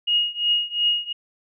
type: tone with tremolo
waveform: sine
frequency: 2872 Hz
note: F7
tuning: 48 cents sharp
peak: -15 dBFS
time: 0.07-1.13 s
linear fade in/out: 10 ms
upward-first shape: triangle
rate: 2.8 Hz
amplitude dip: 95%
effects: none